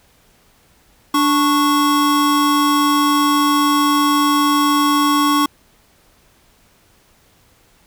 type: tone pair together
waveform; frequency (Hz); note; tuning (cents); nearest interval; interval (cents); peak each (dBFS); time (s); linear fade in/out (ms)
square; 292.7 / 1105; D4 / C#6; -6 / -6; octave + major seventh; 2300; -16; 1.14-5.46; 5
effects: pink hiss -54 dBFS RMS until 7.86 s